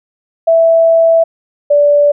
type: tone pair in turn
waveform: sine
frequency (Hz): 659.3 / 581.7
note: E5 / D5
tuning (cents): 0 / -17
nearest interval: major second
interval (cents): 217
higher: first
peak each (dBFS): -5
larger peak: neither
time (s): 0.47-1.24 / 1.7-2.12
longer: first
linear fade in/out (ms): 10
effects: none